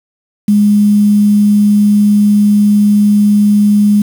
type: tone with quantisation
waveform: sine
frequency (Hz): 206.7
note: G#3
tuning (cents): -8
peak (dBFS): -5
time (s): 0.48-4.02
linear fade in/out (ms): 5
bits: 5
effects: none